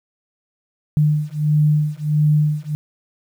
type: beating tone pair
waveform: sine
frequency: 150 / 151.5 Hz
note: D3 / D#3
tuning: +37 / -46 cents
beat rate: 1.5 Hz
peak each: -17 dBFS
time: 0.97-2.75 s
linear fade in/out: 0 ms
effects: 8-bit